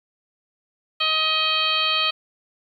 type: harmonic tone with a mistuned harmonic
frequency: 630 Hz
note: D#5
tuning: 21 cents sharp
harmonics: 1 / 2 / 3 / 4 / 5 / 6 / 7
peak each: -34 / -25 / -34 / -25 / -23 / -28 / -27 dBFS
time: 1-2.11 s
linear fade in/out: 10 ms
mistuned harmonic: 6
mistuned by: +42 cents
effects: 9-bit